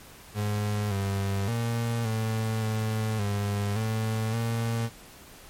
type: tone with pitch steps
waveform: 35% pulse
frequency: 104.3 / 98.4 / 116.6 / 110.9 / 109.5 / 101.7 / 110.5 / 115.2 Hz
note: G#2 / G2 / A#2 / A2 / A2 / G#2 / A2 / A#2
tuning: +8 / +7 / +1 / +14 / -8 / -36 / +8 / -20 cents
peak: -24 dBFS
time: 0.34-4.9 s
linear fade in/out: 50 ms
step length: 570 ms
effects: pink hiss -49 dBFS RMS until 5.49 s + MP3 64 kbps